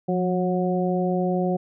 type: harmonic tone with a mistuned harmonic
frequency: 182.5 Hz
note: F#3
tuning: 24 cents flat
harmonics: 1 / 2 / 3 / 4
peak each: -23 / -26 / -28 / -29 dBFS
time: 0.08-1.57 s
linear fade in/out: 10 ms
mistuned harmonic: 1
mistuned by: -36 cents
effects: none